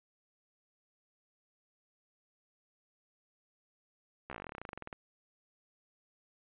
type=slowing click train; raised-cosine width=0.5 ms; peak=-27 dBFS; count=22; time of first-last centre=4.3-4.928 s; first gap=14 ms; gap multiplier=1.07; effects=resampled to 8000 Hz